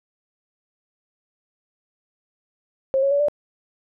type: tone with pitch steps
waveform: sine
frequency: 535 / 552 / 569.4 / 587.5 Hz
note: C5 / C#5 / C#5 / D5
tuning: +38 / -7 / +46 / +1 cents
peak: -16 dBFS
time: 2.94-3.284 s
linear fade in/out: 0 ms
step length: 86 ms
effects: none